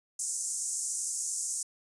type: band-pass noise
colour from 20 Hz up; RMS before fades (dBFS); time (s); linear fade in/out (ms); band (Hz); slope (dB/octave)
pink; -34; 0.19-1.63; 5; 6300 to 9600; 48
effects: resampled to 24000 Hz